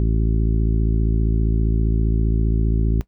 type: harmonic tone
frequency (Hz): 55.1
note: A1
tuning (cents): +3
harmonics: 1 / 2 / 3 / 4 / 5 / 6 / 7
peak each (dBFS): -17 / -23 / -27 / -29 / -31 / -33 / -34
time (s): 0-3.01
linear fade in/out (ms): 0
effects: noise-tail reverb RT60 0.1 s tail -18 dB re dry